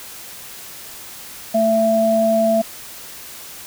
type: tone pair together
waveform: sine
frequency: 222.2 / 667 Hz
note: A3 / E5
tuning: +17 / +20 cents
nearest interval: octave + perfect fifth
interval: 1903 cents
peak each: -19 / -14 dBFS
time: 1.54-2.62 s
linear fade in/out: 10 ms
effects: white hiss -36 dBFS RMS until 3.66 s